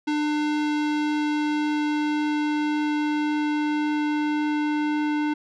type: tone with low-pass filter sweep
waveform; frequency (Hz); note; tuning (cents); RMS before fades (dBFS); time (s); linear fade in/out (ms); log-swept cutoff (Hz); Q
square; 299.7; D4; +35; -24; 0.07-5.34; 10; 4400 to 2600; 0.84
effects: none